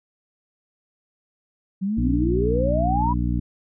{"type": "exponential sweep", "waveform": "sine", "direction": "up", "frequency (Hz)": [185, 1007], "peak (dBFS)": -21, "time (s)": [1.81, 3.14], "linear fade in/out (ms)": 20}
{"type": "harmonic tone", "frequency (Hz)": 59.8, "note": "A#1", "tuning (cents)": 45, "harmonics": [1, 2, 3, 4, 5], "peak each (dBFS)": [-23, -26, -28, -29, -30], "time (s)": [1.97, 3.4], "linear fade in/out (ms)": 10}
{"effects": []}